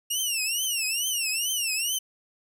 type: tone with vibrato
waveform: 15% pulse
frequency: 2800 Hz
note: F7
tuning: 4 cents sharp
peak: -18 dBFS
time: 0.1-1.99 s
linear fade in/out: 10 ms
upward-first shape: triangle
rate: 2.3 Hz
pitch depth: 200 cents each way
effects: none